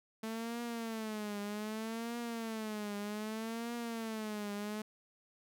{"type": "tone with vibrato", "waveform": "sawtooth", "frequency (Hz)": 220, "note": "A3", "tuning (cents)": 0, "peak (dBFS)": -34, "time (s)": [0.23, 4.82], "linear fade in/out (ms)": 5, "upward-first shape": "triangle", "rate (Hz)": 0.64, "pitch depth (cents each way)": 140, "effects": []}